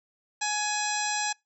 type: harmonic tone with a mistuned harmonic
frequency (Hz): 840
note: G#5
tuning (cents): +19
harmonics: 1 / 2 / 3 / 4 / 5 / 6 / 7 / 8 / 9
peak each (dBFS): -31 / -33 / -35 / -40 / -37 / -40 / -35 / -43 / -34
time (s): 0.41-1.33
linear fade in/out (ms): 10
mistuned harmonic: 5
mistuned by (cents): -61
effects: noise-tail reverb RT60 0.2 s tail -25 dB re dry